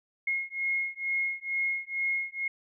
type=beating tone pair; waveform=sine; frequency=2155 / 2157.2 Hz; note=C#7 / C#7; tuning=-49 / -48 cents; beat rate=2.2 Hz; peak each=-31 dBFS; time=0.27-2.48 s; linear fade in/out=5 ms; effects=none